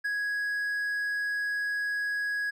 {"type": "tone with ADSR envelope", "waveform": "triangle", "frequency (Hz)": 1663, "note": "G#6", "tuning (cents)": 2, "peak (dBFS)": -24, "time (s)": [0.04, 2.51], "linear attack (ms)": 15, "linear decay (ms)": 14, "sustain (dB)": -2, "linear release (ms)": 16, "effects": []}